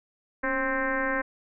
sine tone with frequency modulation, 1052 Hz, C6, 9 cents sharp, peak -24 dBFS, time 0.43-1.22 s, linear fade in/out 10 ms, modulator 259 Hz, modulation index 3.4, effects none

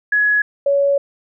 sine tone pair in turn, 1683 / 561.6 Hz, G#6 / C#5, +23 / +22 cents, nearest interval octave + perfect fifth, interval 1901 cents, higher first, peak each -12 dBFS, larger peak neither, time 0.12-0.42 / 0.66-0.98 s, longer second, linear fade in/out 5 ms, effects none

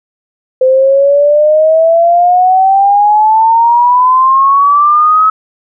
sine exponential sweep, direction up, 513 to 1289 Hz, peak -4 dBFS, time 0.61-5.3 s, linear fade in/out 5 ms, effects none

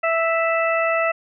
harmonic tone, 659.3 Hz, E5, in tune, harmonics 1 / 2 / 3 / 4, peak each -20 / -23 / -25 / -26 dBFS, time 0.03-1.12 s, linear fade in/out 10 ms, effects none

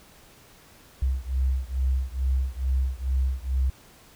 sine beating tone pair, 64.4 / 66.7 Hz, C2 / C2, -27 / +34 cents, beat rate 2.3 Hz, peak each -25 / -26 dBFS, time 1.02-3.7 s, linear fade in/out 5 ms, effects pink hiss -53 dBFS RMS until 4.15 s

